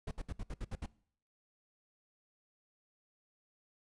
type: noise bursts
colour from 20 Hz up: brown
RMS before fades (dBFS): -39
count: 8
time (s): 0.07-0.861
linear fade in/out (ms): 5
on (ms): 42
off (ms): 65
effects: noise-tail reverb RT60 0.6 s tail -22 dB re dry + resampled to 24000 Hz